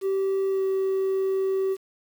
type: tone with pitch glide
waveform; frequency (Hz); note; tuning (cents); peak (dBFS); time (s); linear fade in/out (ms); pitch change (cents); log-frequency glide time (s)
triangle; 387.4 to 383.8; G4 to G4; -20 to -37; -19; 0.01-1.77; 50; -17; 0.48-0.62
effects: tanh soft clip ceiling -16 dBFS + 8-bit